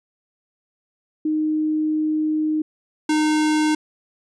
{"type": "tone pair in turn", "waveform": ["sine", "square"], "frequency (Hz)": [309.1, 307], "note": ["D#4", "D#4"], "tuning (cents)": [-11, -23], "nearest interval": "unison", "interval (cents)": 12, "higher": "first", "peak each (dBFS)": [-18, -17], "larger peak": "second", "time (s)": [[1.25, 2.62], [3.09, 3.75]], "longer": "first", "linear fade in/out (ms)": 5, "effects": ["resampled to 22050 Hz"]}